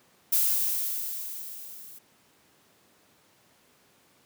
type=noise with level ramp; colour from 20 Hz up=violet; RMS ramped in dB=-22 to -47 dBFS; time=0.32-1.99 s; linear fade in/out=10 ms; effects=pink hiss -62 dBFS RMS until 4.25 s + high-pass 150 Hz 12 dB/octave